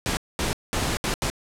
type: noise bursts at uneven times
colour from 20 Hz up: pink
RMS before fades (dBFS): -25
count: 5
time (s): 0.06-0.17 / 0.39-0.53 / 0.73-0.97 / 1.04-1.14 / 1.22-1.3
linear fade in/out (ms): 0
effects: low-pass 10000 Hz 12 dB/octave